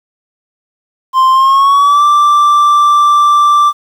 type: tone with pitch glide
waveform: triangle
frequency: 1046.5 to 1174.7 Hz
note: C6 to D6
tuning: 0 to 0 cents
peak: -3 dBFS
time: 1.13-3.73 s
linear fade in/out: 50 ms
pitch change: +200 cents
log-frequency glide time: 1.31-2.04 s
effects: 7-bit